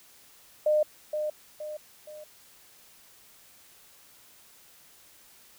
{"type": "tone with echo", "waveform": "sine", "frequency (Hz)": 607, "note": "D#5", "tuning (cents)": -43, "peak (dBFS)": -20, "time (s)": [0.66, 0.83], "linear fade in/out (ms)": 5, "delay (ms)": 470, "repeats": 3, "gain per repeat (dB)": -7, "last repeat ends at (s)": 2.24, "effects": ["white hiss -56 dBFS RMS until 5.58 s"]}